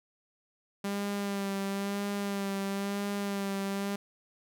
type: tone with vibrato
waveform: sawtooth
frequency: 199.2 Hz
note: G3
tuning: 28 cents sharp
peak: -27 dBFS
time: 0.84-3.96 s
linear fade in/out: 5 ms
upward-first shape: sine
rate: 1 Hz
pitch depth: 25 cents each way
effects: none